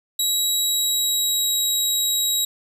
20% pulse tone with pitch glide, 3869 to 3840 Hz, B7 to B7, -36 to -49 cents, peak -13 dBFS, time 0.19-2.45 s, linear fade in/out 5 ms, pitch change -13 cents, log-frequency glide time 0.6-1.53 s, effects 9-bit

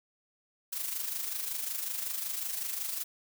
blue noise with amplitude modulation, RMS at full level -33 dBFS, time 0.72-3.04 s, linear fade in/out 10 ms, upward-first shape sine, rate 25.4 Hz, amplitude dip 55%, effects none

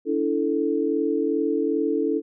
sine chord, D suspended second, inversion none, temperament equal with one note detuned, 287.1 / 329.6 / 440 Hz, D4 / E4 / A4, -39 / 0 / 0 cents, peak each -25 / -25 / -24 dBFS, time 0.05-2.22 s, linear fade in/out 50 ms, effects none

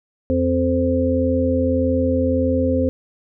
harmonic tone with a mistuned harmonic, 86.7 Hz, F2, 12 cents flat, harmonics 1 / 3 / 5 / 6, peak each -22 / -19 / -27 / -20 dBFS, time 0.3-2.89 s, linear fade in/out 0 ms, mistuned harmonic 5, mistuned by +20 cents, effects none

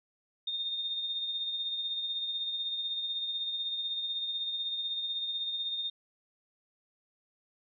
sine tone with tremolo, 3658 Hz, A#7, 33 cents flat, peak -30 dBFS, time 0.47-5.9 s, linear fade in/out 5 ms, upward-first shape sine, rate 16 Hz, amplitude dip 40%, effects none

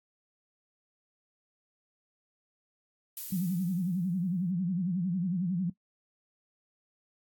violet noise with exponential decay, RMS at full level -36 dBFS, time 3.17-4.51 s, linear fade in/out 1 ms, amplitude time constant 290 ms
sine tone with vibrato, 180 Hz, F#3, 47 cents flat, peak -27 dBFS, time 3.32-5.7 s, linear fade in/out 5 ms, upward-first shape sine, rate 11 Hz, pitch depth 130 cents each way
effects noise-tail reverb RT60 0.1 s tail -17 dB re dry + AAC 64 kbps

